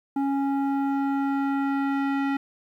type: tone with low-pass filter sweep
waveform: square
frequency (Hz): 276.1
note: C#4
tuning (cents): -7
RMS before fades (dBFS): -25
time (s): 0.16-2.37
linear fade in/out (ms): 5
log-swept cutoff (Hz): 820 to 2000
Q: 1.4
effects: 10-bit